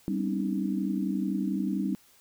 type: tone cluster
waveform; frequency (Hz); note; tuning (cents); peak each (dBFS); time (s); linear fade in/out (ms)
sine; 195.3 / 241.9 / 257.6 / 281.9 / 313.3; G3 / B3 / C4 / C#4 / D#4; -6 / -36 / -27 / +29 / +12; -29 / -38 / -36 / -34 / -33; 0.08-1.95; 0
effects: white hiss -60 dBFS RMS until 2.2 s